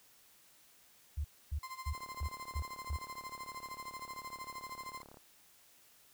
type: tone bursts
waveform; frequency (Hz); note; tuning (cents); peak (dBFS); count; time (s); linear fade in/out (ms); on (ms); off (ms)
sine; 73.6; D2; +4; -33; 6; 1.17-2.97; 10; 75; 270
type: tone with tremolo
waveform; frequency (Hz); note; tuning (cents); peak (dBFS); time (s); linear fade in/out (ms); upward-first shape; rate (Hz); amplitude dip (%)
35% pulse; 1042; C6; -7; -39; 1.63-5.02; 2; sine; 13; 80
type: click train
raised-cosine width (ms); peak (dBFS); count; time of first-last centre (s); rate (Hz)
1; -40; 116; 1.95-5.171; 35.7
effects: white hiss -64 dBFS RMS until 6.13 s